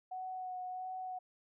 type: tone with vibrato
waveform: sine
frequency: 740 Hz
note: F#5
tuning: in tune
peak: -39 dBFS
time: 0.11-1.19 s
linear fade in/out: 10 ms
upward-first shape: sine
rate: 1.5 Hz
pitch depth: 16 cents each way
effects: none